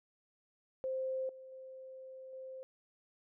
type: tone with level steps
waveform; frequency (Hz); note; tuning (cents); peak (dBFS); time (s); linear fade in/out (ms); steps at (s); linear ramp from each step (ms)
sine; 523.3; C5; 0; -34 / -49 / -47 / -44; 0.84-2.63; 0; 1.29 / 1.52 / 2.33; 2
effects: none